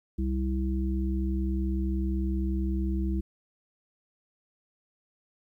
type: harmonic tone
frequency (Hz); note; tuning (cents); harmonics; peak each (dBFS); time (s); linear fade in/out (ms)
65.41; C2; 0; 1 / 3 / 5; -27 / -32 / -34; 0.18-3.21; 10
effects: 11-bit